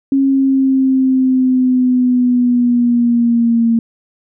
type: linear sweep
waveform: sine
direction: down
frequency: 273.1 to 229.1 Hz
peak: -9 dBFS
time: 0.12-3.79 s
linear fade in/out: 2 ms
effects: none